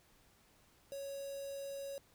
square tone with notch filter, 554.4 Hz, C#5, in tune, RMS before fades -44 dBFS, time 0.92-1.98 s, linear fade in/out 0 ms, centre 1900 Hz, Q 0.52, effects pink hiss -68 dBFS RMS until 2.14 s

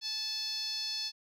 10% pulse tone with band-pass filter, 871 Hz, A5, 18 cents flat, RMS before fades -36 dBFS, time 0.01-1.12 s, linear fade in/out 50 ms, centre 4800 Hz, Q 6.1, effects none

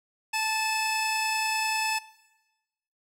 sawtooth tone pair together, 876.7 / 2600 Hz, A5 / E7, -7 / -24 cents, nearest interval octave + perfect fifth, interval 1883 cents, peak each -25 dBFS, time 0.33-1.99 s, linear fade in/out 10 ms, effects noise-tail reverb RT60 1.0 s tail -17 dB re dry + low-pass 12000 Hz 12 dB/octave

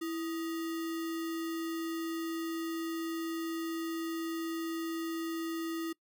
sine tone with sample-and-hold, 329.6 Hz, E4, in tune, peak -33 dBFS, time 0.01-5.93 s, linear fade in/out 10 ms, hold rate 1575 Hz, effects noise-tail reverb RT60 0.1 s tail -22 dB re dry

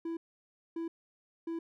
triangle tone bursts, 331.6 Hz, E4, 10 cents sharp, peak -32 dBFS, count 3, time 0.05-1.59 s, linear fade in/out 5 ms, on 120 ms, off 590 ms, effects none

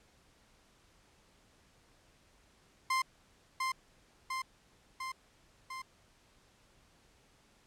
30% pulse tone with echo, 1046.5 Hz, C6, in tune, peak -26 dBFS, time 2.9-3.02 s, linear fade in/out 5 ms, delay 700 ms, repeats 4, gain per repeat -3 dB, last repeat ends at 5.82 s, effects pink hiss -66 dBFS RMS until 7.66 s + low-pass 9000 Hz 12 dB/octave

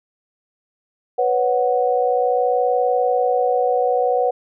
sine chord, B suspended second, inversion none, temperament equal, 493.9 / 554.4 / 740 Hz, B4 / C#5 / F#5, 0 / 0 / 0 cents, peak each -18 / -23 / -19 dBFS, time 1.18-4.31 s, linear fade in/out 10 ms, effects none

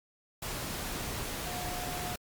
sine tone in noise, 718 Hz, F5, 48 cents sharp, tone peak -40 dBFS, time 1.46-2.15 s, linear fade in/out 5 ms, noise pink, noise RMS -37 dBFS, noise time 0.42-2.16 s, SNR -6 dB, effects Opus 48 kbps

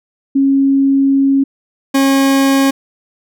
sine / 40% pulse tone pair in turn, 273.6 / 272.2 Hz, C#4 / C#4, -23 / -31 cents, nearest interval unison, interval 8 cents, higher first, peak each -8 dBFS, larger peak neither, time 0.35-1.44 / 1.94-2.71 s, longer first, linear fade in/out 10 ms, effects none

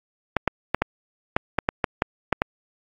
clicks, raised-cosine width 0.5 ms, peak -4 dBFS, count 11, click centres 0.367 / 0.477 / 0.746 / 0.82 / 1.365 / 1.587 / 1.689 / 1.842 / 2.021 / 2.327 / 2.419 s, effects AAC 48 kbps

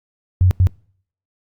sine tone bursts at uneven times, 91.7 Hz, F#2, 15 cents flat, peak -9 dBFS, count 2, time 0.41-0.51 / 0.6-0.67 s, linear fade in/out 0 ms, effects noise-tail reverb RT60 0.6 s tail -26 dB re dry + Opus 48 kbps

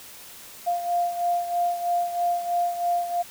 sine beating tone pair, 698.5 / 701.6 Hz, F5 / F5, 0 / +8 cents, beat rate 3.1 Hz, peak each -23 / -29 dBFS, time 0.66-3.23 s, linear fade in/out 20 ms, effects white hiss -44 dBFS RMS until 3.3 s

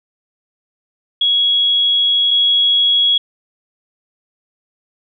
sine tone pair in turn, 3331 / 3331 Hz, G#7 / G#7, +4 / +4 cents, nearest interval unison, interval 0 cents, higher neither, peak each -11 / -10 dBFS, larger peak second, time 1.21-2.31 / 2.31-3.18 s, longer first, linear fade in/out 5 ms, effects none

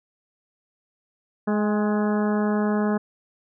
harmonic tone with a mistuned harmonic, 210.2 Hz, G#3, 21 cents sharp, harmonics 1 / 2 / 3 / 4 / 5 / 6 / 7 / 8, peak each -21 / -27 / -31 / -33 / -35 / -37 / -38 / -39 dBFS, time 1.47-2.98 s, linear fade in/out 10 ms, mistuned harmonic 4, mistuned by -31 cents, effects none

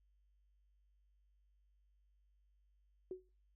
sine tone with exponential decay, 370 Hz, F#4, in tune, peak -38 dBFS, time 3.11-3.29 s, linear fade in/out 2 ms, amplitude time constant 39 ms, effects noise-tail reverb RT60 0.3 s tail -19 dB re dry + added 50 Hz sine -70 dBFS peak until 3.55 s

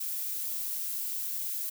violet noise, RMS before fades -34 dBFS, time 0-1.7 s, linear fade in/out 10 ms, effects none

